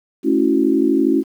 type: chord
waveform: sine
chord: F# minor seventh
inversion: first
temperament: equal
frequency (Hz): 220 / 277.2 / 329.6 / 370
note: A3 / C#4 / E4 / F#4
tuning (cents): 0 / 0 / 0 / 0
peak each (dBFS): -22 / -16 / -17 / -20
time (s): 0.23-1.24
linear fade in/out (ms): 50
effects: 8-bit

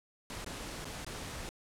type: noise with dropouts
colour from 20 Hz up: pink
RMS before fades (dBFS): -42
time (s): 0.3-1.49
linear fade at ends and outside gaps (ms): 0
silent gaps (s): 0.445-0.463 / 0.845-0.854 / 1.047-1.065
effects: low-pass 10000 Hz 12 dB/octave

